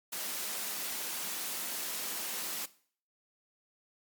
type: high-pass noise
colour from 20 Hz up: white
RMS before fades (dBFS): -37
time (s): 0.12-2.66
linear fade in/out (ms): 10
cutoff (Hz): 160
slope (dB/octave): 96
effects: noise-tail reverb RT60 0.5 s tail -18 dB re dry + MP3 96 kbps